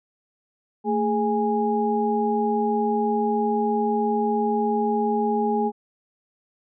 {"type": "tone cluster", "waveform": "sine", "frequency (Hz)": [222.9, 416.9, 826], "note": ["A3", "G#4", "G#5"], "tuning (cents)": [23, 7, -10], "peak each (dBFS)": -24, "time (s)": [0.84, 5.72], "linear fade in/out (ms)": 50, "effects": []}